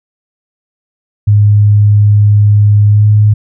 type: tone with pitch glide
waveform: sine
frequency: 103.83 to 105.46 Hz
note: G#2 to G#2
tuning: 0 to +27 cents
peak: -3 dBFS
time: 1.27-3.34 s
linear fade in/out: 10 ms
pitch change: +27 cents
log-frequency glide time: 2.89-3.05 s
effects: none